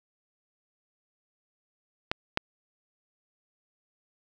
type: clicks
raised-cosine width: 0.3 ms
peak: -10 / -8 dBFS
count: 2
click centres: 2.115 / 2.374 s
effects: none